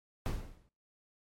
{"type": "noise with exponential decay", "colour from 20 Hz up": "brown", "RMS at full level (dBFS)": -29, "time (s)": [0.26, 0.69], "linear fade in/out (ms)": 0, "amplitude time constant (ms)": 92, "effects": ["noise-tail reverb RT60 0.4 s tail -25 dB re dry", "MP3 64 kbps"]}